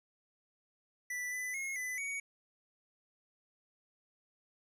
square tone with pitch steps, 1976 / 2000 / 2161 / 2004 / 2243 Hz, B6 / B6 / C#7 / B6 / C#7, 0 / +21 / -45 / +25 / +20 cents, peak -37 dBFS, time 1.1-2.2 s, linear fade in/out 5 ms, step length 220 ms, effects resampled to 32000 Hz + 12-bit

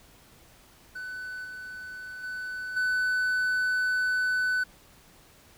triangle tone with level steps, 1500 Hz, F#6, 23 cents sharp, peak -33 / -36 / -31 / -22 dBFS, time 0.95-4.64 s, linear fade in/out 10 ms, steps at 1.44 / 2.23 / 2.76 s, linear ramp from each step 10 ms, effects pink hiss -56 dBFS RMS until 5.57 s

